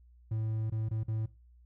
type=tone with dropouts; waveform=triangle; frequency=110 Hz; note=A2; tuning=in tune; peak=-28 dBFS; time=0.31-1.26 s; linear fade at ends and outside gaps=5 ms; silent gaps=0.7-0.72 / 0.888-0.91 / 1.034-1.081 s; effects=noise-tail reverb RT60 0.3 s tail -20 dB re dry + added 60 Hz sine -56 dBFS peak until 1.65 s